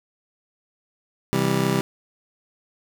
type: chord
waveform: 25% pulse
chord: C major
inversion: none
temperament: just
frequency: 130.81 / 163.52 / 196.22 Hz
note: C3 / E3 / G3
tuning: 0 / -14 / +2 cents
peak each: -21 / -21 / -20 dBFS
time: 1.33-1.81 s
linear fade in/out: 0 ms
effects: none